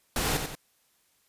pink noise with echo, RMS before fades -28 dBFS, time 0.16-0.37 s, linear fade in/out 2 ms, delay 91 ms, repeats 2, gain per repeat -6 dB, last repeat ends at 0.552 s, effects white hiss -68 dBFS RMS until 1.28 s + resampled to 32000 Hz

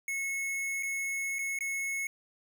square tone with dropouts, 2188 Hz, C#7, 23 cents flat, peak -32 dBFS, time 0.08-2.07 s, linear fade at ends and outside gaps 2 ms, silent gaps 0.827-0.831 / 1.386-1.39 / 1.589-1.607 s, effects none

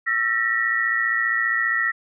sine tone cluster, 1337 / 1812 / 1927 Hz, E6 / A#6 / B6, +24 / -50 / -43 cents, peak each -27 / -24 / -21 dBFS, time 0.06-1.92 s, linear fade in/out 20 ms, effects none

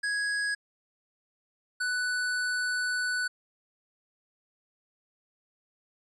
square tone pair in turn, 1661.2 / 1488.8 Hz, G#6 / F#6, 0 / +10 cents, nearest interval major second, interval 190 cents, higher first, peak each -28 dBFS, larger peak neither, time 0.03-0.55 / 1.8-3.28 s, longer second, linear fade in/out 10 ms, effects resampled to 24000 Hz

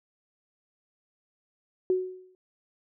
sine tone with exponential decay, 370 Hz, F#4, in tune, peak -19 dBFS, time 1.9-2.35 s, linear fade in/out 1 ms, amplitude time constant 96 ms, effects none

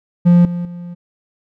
triangle tone with level steps, 174.61 Hz, F3, in tune, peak -4 / -17 / -25 dBFS, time 0.25-0.95 s, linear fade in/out 20 ms, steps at 0.45 / 0.65 s, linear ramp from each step 2 ms, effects none

